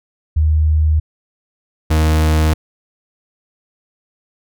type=tone pair in turn; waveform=sine / 40% pulse; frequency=77.4 / 78.12 Hz; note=D#2 / D#2; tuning=-9 / +8 cents; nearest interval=unison; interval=17 cents; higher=second; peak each=-10 dBFS; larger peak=neither; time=0.36-1 / 1.9-2.54 s; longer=neither; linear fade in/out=10 ms; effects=none